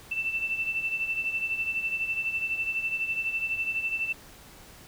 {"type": "beating tone pair", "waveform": "sine", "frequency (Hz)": [2664, 2676], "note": ["E7", "E7"], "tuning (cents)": [18, 25], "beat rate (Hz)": 12, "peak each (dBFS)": [-28, -34], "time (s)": [0.11, 4.13], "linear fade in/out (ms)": 10, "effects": ["pink hiss -50 dBFS RMS until 4.87 s"]}